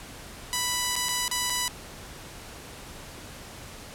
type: tone with dropouts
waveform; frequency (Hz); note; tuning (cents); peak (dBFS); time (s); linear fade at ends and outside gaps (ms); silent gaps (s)
5% pulse; 987.8; B5; 0; -13; 0.53-1.68; 0; 0.956-0.963 / 1.085-1.09 / 1.28-1.313 / 1.498-1.502
effects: pink hiss -43 dBFS RMS until 3.94 s + low-pass 12000 Hz 12 dB/octave